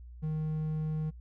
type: tone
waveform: triangle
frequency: 155.56 Hz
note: D#3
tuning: in tune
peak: -28 dBFS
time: 0.22-1.11 s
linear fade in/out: 20 ms
effects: noise-tail reverb RT60 0.1 s tail -24 dB re dry + added 60 Hz sine -45 dBFS peak until 1.2 s